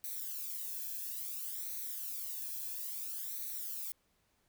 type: noise with flanger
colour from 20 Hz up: violet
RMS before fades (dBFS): -41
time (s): 0.04-3.92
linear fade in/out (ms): 0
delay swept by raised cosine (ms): 0.49 to 1.2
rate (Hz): 0.59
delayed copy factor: +0.85
effects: pink hiss -75 dBFS RMS until 4.48 s